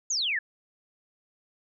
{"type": "exponential sweep", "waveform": "sine", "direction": "down", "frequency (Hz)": [7040, 1661.2], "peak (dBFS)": -25, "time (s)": [0.1, 0.39], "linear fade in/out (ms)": 5, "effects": []}